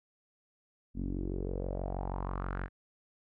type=tone with low-pass filter sweep; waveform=sawtooth; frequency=46.25 Hz; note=F#1; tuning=in tune; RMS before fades=-36 dBFS; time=0.94-2.69 s; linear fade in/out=50 ms; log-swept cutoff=240 to 1700 Hz; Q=4; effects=none